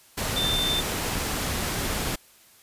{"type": "tone in noise", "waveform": "sine", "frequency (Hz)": 3569, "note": "A7", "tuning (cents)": 24, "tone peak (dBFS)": -24, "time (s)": [0.36, 0.81], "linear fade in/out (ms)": 10, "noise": "pink", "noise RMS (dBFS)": -28, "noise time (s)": [0.17, 2.16], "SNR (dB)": 1, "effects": ["white hiss -55 dBFS RMS until 2.62 s", "resampled to 32000 Hz"]}